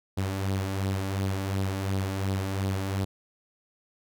sawtooth tone with flanger, 96.6 Hz, G2, 25 cents flat, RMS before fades -29 dBFS, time 0.17-3.05 s, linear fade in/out 10 ms, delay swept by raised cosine 0.21 to 3.61 ms, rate 2.8 Hz, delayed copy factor +0.5, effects none

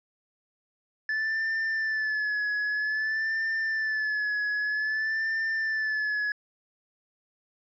triangle tone with vibrato, 1738 Hz, A6, 22 cents flat, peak -24 dBFS, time 1.09-6.32 s, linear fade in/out 2 ms, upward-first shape sine, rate 0.52 Hz, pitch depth 51 cents each way, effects resampled to 16000 Hz

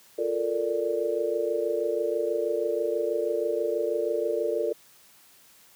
sine chord, Bb major seventh, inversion second, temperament equal, 349.2 / 440 / 466.2 / 587.3 Hz, F4 / A4 / Bb4 / D5, 0 / 0 / 0 / 0 cents, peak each -32 / -29 / -29 / -30 dBFS, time 0.18-4.73 s, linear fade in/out 10 ms, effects white hiss -56 dBFS RMS until 5.75 s + high-pass 80 Hz 12 dB/octave

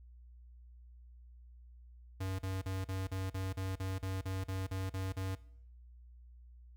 square tone bursts, 94.9 Hz, F#2, 44 cents sharp, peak -36 dBFS, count 14, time 2.2-5.354 s, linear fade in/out 10 ms, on 190 ms, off 38 ms, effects noise-tail reverb RT60 0.7 s tail -21 dB re dry + added 60 Hz sine -53 dBFS peak until 6.76 s

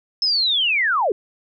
sine linear sweep, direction down, 5270 to 354.1 Hz, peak -16 dBFS, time 0.22-1.12 s, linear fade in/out 2 ms, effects none

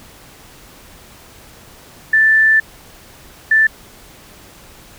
sine tone pair in turn, 1764 / 1764 Hz, A6 / A6, +4 / +4 cents, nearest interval unison, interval 0 cents, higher neither, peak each -8 dBFS, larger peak neither, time 2.13-2.6 / 3.51-3.67 s, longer first, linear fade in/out 5 ms, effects pink hiss -42 dBFS RMS until 4.98 s

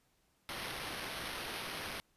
white noise with sample-and-hold, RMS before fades -42 dBFS, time 0.49-2 s, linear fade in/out 0 ms, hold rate 7350 Hz, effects pink hiss -74 dBFS RMS until 2.16 s + resampled to 32000 Hz

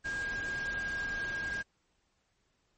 sine tone in noise, 1619 Hz, G#6, 45 cents flat, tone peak -33 dBFS, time 0.04-1.63 s, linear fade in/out 20 ms, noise pink, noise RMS -44 dBFS, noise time 0.04-1.63 s, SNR +8 dB, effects pink hiss -75 dBFS RMS until 2.77 s + MP3 32 kbps

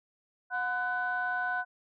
sine tone cluster, 728 / 1017 / 1497 Hz, F#5 / C6 / F#6, -28 / -50 / +20 cents, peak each -33 / -38 / -30 dBFS, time 0.5-1.65 s, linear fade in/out 50 ms, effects tanh soft clip ceiling -21 dBFS

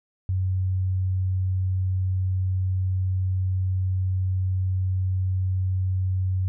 sine tone, 93.4 Hz, F#2, 17 cents sharp, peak -21 dBFS, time 0.29-6.48 s, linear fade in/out 0 ms, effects none

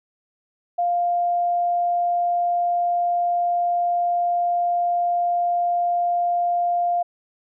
sine tone, 700 Hz, F5, 4 cents sharp, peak -18 dBFS, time 0.78-7.03 s, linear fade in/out 10 ms, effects none

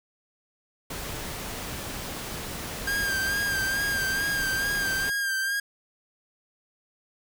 pink noise, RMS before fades -35 dBFS, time 0.9-5.1 s, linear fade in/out 5 ms
45% pulse tone with vibrato, 1598 Hz, G6, 33 cents sharp, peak -25 dBFS, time 2.87-5.6 s, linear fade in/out 5 ms, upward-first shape sine, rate 2.3 Hz, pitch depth 41 cents each way
effects none

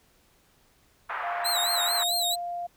pink band-pass noise, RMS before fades -33 dBFS, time 1.09-2.04 s, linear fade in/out 10 ms, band 840 to 1800 Hz, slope 24 dB/octave
sine tone, 698.5 Hz, F5, in tune, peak -30 dBFS, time 1.23-2.67 s, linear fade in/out 10 ms
sawtooth tone with vibrato, 3951 Hz, B7, in tune, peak -22 dBFS, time 1.44-2.36 s, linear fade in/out 20 ms, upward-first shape sine, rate 4.5 Hz, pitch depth 110 cents each way
effects pink hiss -63 dBFS RMS until 2.76 s

